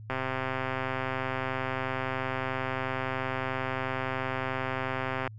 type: click train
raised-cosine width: 0.5 ms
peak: -16 dBFS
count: 679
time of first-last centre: 0.1-5.276 s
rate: 131 Hz
effects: added 108 Hz sine -42 dBFS peak until 5.38 s